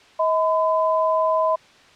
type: tone pair together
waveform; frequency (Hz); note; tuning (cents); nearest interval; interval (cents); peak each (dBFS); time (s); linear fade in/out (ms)
sine; 636.9 / 1011; D#5 / B5; +40 / +40; minor sixth; 800; -19 / -20; 0.19-1.56; 10
effects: white hiss -50 dBFS RMS until 1.95 s + low-pass 4000 Hz 12 dB/octave